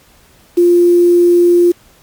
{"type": "tone with quantisation", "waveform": "sine", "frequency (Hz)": 349.2, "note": "F4", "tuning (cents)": 0, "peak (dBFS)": -5, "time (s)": [0.57, 1.72], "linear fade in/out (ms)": 10, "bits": 5, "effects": ["pink hiss -47 dBFS RMS until 2.02 s", "MP3 96 kbps"]}